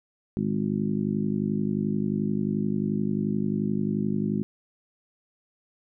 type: harmonic tone with a mistuned harmonic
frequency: 51.4 Hz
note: G#1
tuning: 17 cents flat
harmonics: 2 / 3 / 4 / 5 / 6 / 7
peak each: -38 / -31 / -26 / -32 / -36 / -34 dBFS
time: 0.37-4.43 s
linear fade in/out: 0 ms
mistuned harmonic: 2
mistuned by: +49 cents
effects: none